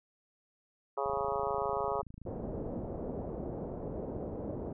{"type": "harmonic tone", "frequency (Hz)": 138.59, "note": "C#3", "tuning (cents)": 0, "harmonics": [3, 4, 5, 6, 7, 8, 9], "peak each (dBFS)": [-36, -37, -38, -39, -39, -40, -41], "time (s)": [0.97, 2.02], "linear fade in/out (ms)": 10}
{"type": "click train", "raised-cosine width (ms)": 5, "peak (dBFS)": -35, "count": 47, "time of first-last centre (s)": [1.06, 2.776], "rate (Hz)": 26.8}
{"type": "low-pass noise", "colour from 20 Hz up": "white", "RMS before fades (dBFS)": -39, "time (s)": [2.26, 4.73], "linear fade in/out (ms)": 5, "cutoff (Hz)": 570, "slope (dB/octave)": 24}
{"effects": []}